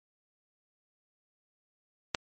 click, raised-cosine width 0.2 ms, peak -9 dBFS, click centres 2.148 s, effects MP3 32 kbps

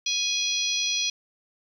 harmonic tone, 830.6 Hz, G#5, in tune, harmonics 3 / 4 / 5 / 6 / 7, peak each -31 / -28 / -30 / -35 / -29 dBFS, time 0.06-1.1 s, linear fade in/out 5 ms, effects 9-bit

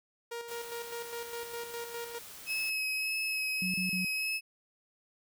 sawtooth tone with tremolo, 470 Hz, A#4, 14 cents sharp, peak -33 dBFS, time 0.31-2.19 s, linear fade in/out 10 ms, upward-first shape square, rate 4.9 Hz, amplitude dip 50%
white noise, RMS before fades -48 dBFS, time 0.48-2.7 s, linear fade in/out 5 ms
35% pulse tone with vibrato, 2570 Hz, E7, 45 cents flat, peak -29 dBFS, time 2.46-4.41 s, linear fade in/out 50 ms, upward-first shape sine, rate 1.7 Hz, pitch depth 15 cents each way
sine tone bursts, 184.1 Hz, F#3, 8 cents flat, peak -33 dBFS, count 3, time 3.62-4.048 s, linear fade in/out 2 ms, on 120 ms, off 34 ms
effects none

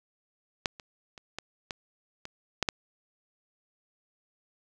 clicks, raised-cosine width 0.2 ms, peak -9 / -27 / -28 / -18 / -17 / -22 / -8 / -8 dBFS, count 8, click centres 0.658 / 0.798 / 1.178 / 1.386 / 1.708 / 2.254 / 2.627 / 2.688 s, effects none

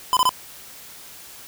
square tone bursts, 1013 Hz, B5, 44 cents sharp, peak -15 dBFS, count 3, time 0.13-0.292 s, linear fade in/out 0 ms, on 38 ms, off 24 ms, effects white hiss -42 dBFS RMS until 1.47 s

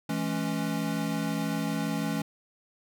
square chord, C# minor, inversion first, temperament equal with one note detuned, 164.81 / 211.4 / 277.2 Hz, E3 / G#3 / C#4, 0 / +31 / 0 cents, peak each -33 dBFS, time 0.09-2.22 s, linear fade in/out 5 ms, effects none

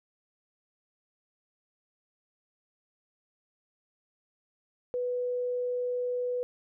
sine tone, 493.9 Hz, B4, in tune, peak -28 dBFS, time 4.94-6.43 s, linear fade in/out 0 ms, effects none

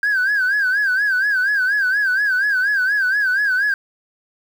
sine tone with vibrato, 1586 Hz, G6, 20 cents sharp, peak -13 dBFS, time 0.03-3.74 s, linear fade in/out 2 ms, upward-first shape sine, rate 4.2 Hz, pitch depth 120 cents each way, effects tanh soft clip ceiling -13 dBFS + 7-bit

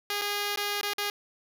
5% pulse tone with dropouts, 409.7 Hz, G#4, 24 cents flat, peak -17 dBFS, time 0.1-1.1 s, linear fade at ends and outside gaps 2 ms, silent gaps 0.214-0.218 / 0.56-0.573 / 0.812-0.83 / 0.935-0.982 s, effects none

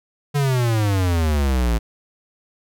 square exponential sweep, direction down, 146.83 to 55 Hz, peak -17 dBFS, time 0.34-1.79 s, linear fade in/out 20 ms, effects none

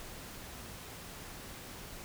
silence, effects pink hiss -47 dBFS RMS until 2.04 s

